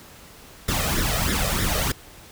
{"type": "noise with flanger", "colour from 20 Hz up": "pink", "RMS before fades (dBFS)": -23, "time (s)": [0.68, 1.92], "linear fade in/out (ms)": 5, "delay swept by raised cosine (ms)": [0.55, 1.65], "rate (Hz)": 3.2, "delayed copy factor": 0.7, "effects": ["pink hiss -46 dBFS RMS until 2.31 s"]}